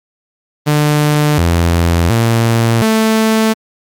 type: tone with pitch steps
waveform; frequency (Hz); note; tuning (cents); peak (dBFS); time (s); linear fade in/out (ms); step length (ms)
sawtooth; 149.2 / 85 / 115.2 / 220.6; D3 / F2 / A#2 / A3; +28 / -46 / -20 / +5; -5; 0.66-3.54; 20; 720
effects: MP3 96 kbps